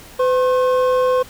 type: tone pair together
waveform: triangle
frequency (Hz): 507 / 1074.3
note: B4 / C6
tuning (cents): +45 / +45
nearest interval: octave + minor second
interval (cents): 1300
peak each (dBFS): -12 / -19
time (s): 0.19-1.23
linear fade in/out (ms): 10
effects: pink hiss -41 dBFS RMS until 1.29 s